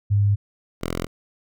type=tone pair in turn; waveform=sine / 5% pulse; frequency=101.6 / 42.72 Hz; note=G#2 / F1; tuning=-38 / -37 cents; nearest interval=octave + minor third; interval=1499 cents; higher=first; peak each=-15 / -14 dBFS; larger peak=second; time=0.1-0.36 / 0.81-1.07 s; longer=neither; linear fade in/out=20 ms; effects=none